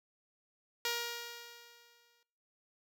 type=tone with exponential decay; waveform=5% pulse; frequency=472.6 Hz; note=A#4; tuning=24 cents sharp; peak=-20 dBFS; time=0.85-2.23 s; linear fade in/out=1 ms; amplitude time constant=300 ms; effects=noise-tail reverb RT60 0.9 s tail -24 dB re dry